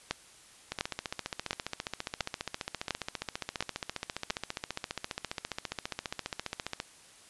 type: two click trains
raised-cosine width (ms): 0.2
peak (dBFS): -12 / -16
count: 7 / 91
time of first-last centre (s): 0.11-4.306 / 0.72-6.801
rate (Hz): 1.43 / 14.8
effects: white hiss -56 dBFS RMS until 7.29 s + resampled to 24000 Hz